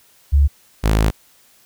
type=tone pair in turn; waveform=sine / sawtooth; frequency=71 / 53.51 Hz; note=C#2 / A1; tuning=+42 / -48 cents; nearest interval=perfect fourth; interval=490 cents; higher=first; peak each=-9 / -9 dBFS; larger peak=neither; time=0.32-0.48 / 0.83-1.11 s; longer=second; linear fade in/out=20 ms; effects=white hiss -53 dBFS RMS until 1.65 s